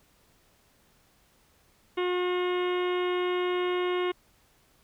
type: harmonic tone with a mistuned harmonic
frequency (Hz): 359.8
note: F#4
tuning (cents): -48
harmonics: 1 / 2 / 3 / 4 / 5 / 6 / 7 / 8 / 9 / 10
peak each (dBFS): -26 / -39 / -35 / -42 / -44 / -39 / -49 / -41 / -47 / -49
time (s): 1.97-4.12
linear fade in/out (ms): 10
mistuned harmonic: 10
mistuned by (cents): +28
effects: pink hiss -64 dBFS RMS until 4.83 s